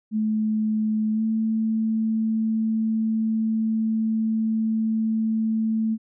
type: tone with pitch glide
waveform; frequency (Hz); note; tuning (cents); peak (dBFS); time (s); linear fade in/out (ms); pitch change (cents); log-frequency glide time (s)
sine; 216.3 to 221.2; A3 to A3; -29 to +9; -20; 0.11-5.98; 50; +38; 1.13-1.22
effects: none